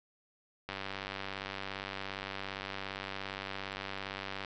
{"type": "click train", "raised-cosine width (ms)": 0.3, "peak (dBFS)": -22, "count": 367, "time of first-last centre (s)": [0.69, 4.448], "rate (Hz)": 97.4, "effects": ["resampled to 16000 Hz", "9-bit"]}